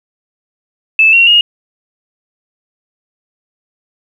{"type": "tone with pitch steps", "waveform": "sine", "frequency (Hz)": [2625, 2740, 2859], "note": ["E7", "F7", "F7"], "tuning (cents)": [-8, -34, 40], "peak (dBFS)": -4, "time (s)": [0.99, 1.41], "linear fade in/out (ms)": 2, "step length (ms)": 140, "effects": ["7-bit"]}